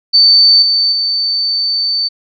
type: tone with level steps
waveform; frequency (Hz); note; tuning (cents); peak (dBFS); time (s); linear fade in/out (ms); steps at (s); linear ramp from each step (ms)
sine; 4548; C#8; +44; -4 / -9 / -12; 0.13-2.09; 20; 0.62 / 0.92; 5
effects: none